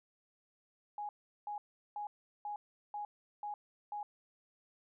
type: tone bursts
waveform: sine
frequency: 830 Hz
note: G#5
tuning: 1 cent flat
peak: -38 dBFS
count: 7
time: 0.98-4.03 s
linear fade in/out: 2 ms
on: 110 ms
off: 380 ms
effects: none